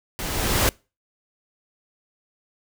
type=noise with level ramp; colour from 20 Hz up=pink; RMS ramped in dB=-30 to -18 dBFS; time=0.19-0.69 s; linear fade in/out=0 ms; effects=noise-tail reverb RT60 0.3 s tail -25 dB re dry